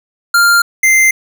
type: tone pair in turn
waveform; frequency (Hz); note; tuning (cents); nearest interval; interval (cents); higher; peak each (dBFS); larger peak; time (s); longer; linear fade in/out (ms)
square; 1396.9 / 2083; F6 / C7; 0 / -8; perfect fifth; 692; second; -7; neither; 0.34-0.62 / 0.83-1.11; neither; 5
effects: none